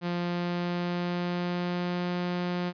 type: tone with pitch glide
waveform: sawtooth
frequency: 174.61 to 177.46 Hz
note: F3 to F3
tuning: 0 to +28 cents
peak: -24 dBFS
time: 0.01-2.73 s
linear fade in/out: 50 ms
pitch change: +28 cents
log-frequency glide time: 0.18-2.13 s
effects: resampled to 11025 Hz